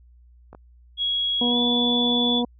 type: clicks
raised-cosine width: 1 ms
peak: -28 dBFS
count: 2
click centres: 0.53 / 0.549 s
type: tone with pitch glide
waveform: sine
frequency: 3322 to 3447 Hz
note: G#7 to A7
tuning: 0 to -36 cents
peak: -21 dBFS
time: 0.97-2.43 s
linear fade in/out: 50 ms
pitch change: +64 cents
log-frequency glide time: 1.49-1.57 s
type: harmonic tone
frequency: 241.5 Hz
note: B3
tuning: 39 cents flat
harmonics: 1 / 2 / 3 / 4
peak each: -22 / -28 / -32 / -34 dBFS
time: 1.41-2.45 s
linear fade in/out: 5 ms
effects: added 60 Hz sine -49 dBFS peak until 2.59 s